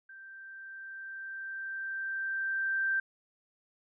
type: tone with level ramp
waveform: sine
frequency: 1568 Hz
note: G6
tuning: in tune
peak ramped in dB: -47 to -26 dBFS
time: 0.09-3 s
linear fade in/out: 5 ms
effects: none